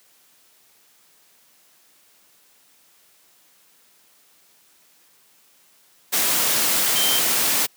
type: tone in noise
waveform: sine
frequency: 3131 Hz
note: G7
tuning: 3 cents flat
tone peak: -22 dBFS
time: 6.95-7.2 s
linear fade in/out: 20 ms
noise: white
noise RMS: -20 dBFS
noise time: 6.12-7.67 s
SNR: -5 dB
effects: white hiss -57 dBFS RMS until 7.76 s + high-pass 150 Hz 12 dB/octave